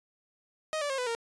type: tone with pitch steps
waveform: sawtooth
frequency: 625 / 579.8 / 537.8 / 498.9 / 462.8 Hz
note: D#5 / D5 / C5 / B4 / A#4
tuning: +8 / -22 / +47 / +17 / -13 cents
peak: -26 dBFS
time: 0.73-1.15 s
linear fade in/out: 0 ms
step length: 84 ms
effects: resampled to 22050 Hz